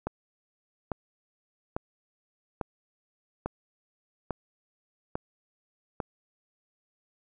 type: click train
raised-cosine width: 1 ms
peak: -16 dBFS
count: 8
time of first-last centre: 0.07-6.002 s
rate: 1.18 Hz
effects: none